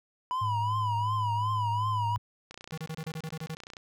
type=tone with vibrato; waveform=triangle; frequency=990 Hz; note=B5; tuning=4 cents sharp; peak=-26 dBFS; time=0.31-2.16 s; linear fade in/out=0 ms; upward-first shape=triangle; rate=2.7 Hz; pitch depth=110 cents each way
type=tone; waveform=sine; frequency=106.9 Hz; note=A2; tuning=49 cents flat; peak=-30 dBFS; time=0.41-2.18 s; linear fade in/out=10 ms
type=click train; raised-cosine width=0.2 ms; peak=-26 dBFS; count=39; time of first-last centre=2.51-3.768 s; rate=30.2 Hz
type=tone bursts; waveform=square; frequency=159 Hz; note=D#3; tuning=38 cents sharp; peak=-35 dBFS; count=10; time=2.72-3.55 s; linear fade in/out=5 ms; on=56 ms; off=30 ms
effects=none